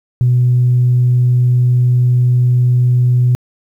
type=tone; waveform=sine; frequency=123.8 Hz; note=B2; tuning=5 cents sharp; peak=-7 dBFS; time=0.21-3.35 s; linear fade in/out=0 ms; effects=tanh soft clip ceiling -4 dBFS + 8-bit